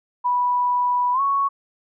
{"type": "tone with pitch glide", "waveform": "sine", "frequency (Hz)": [983, 1109.8], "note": ["B5", "C#6"], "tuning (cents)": [-8, 2], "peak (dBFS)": -17, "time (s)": [0.24, 1.49], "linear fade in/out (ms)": 20, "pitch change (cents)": 210, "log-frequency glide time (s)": [1.13, 1.21], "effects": []}